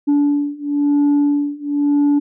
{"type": "beating tone pair", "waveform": "sine", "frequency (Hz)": [288.2, 289.19], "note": ["D4", "D4"], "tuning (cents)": [-33, -27], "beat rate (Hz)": 0.99, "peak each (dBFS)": [-15, -14], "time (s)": [0.07, 2.2], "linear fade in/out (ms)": 20, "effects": ["tanh soft clip ceiling -10 dBFS"]}